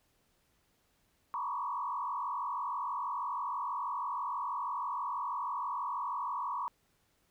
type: tone with frequency modulation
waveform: sine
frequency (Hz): 1046.5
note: C6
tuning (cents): 0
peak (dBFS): -33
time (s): 1.34-6.68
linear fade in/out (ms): 0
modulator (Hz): 46.2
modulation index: 2.6
effects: pink hiss -73 dBFS RMS until 7.3 s